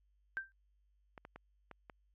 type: tone with exponential decay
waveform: sine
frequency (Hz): 1568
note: G6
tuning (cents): 0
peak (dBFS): -32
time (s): 0.37-0.52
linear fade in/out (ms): 0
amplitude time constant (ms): 31
type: clicks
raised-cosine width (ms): 0.5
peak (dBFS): -34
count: 5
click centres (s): 1.178 / 1.251 / 1.36 / 1.713 / 1.898
effects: added 50 Hz sine -70 dBFS peak until 2.14 s + AAC 48 kbps